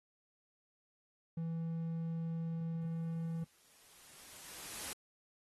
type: tone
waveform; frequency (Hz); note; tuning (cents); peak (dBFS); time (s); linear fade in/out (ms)
triangle; 164.81; E3; 0; -34; 1.37-3.44; 5
type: noise with exponential growth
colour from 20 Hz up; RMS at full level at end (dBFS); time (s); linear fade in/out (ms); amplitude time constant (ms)
white; -42; 2.81-4.93; 0; 460
effects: AAC 32 kbps